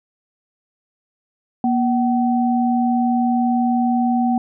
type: tone pair together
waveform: sine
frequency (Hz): 239.1 / 759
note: A#3 / F#5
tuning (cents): +44 / +44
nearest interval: octave + minor sixth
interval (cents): 2000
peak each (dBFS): -16 / -20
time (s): 1.64-4.38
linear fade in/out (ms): 2
effects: none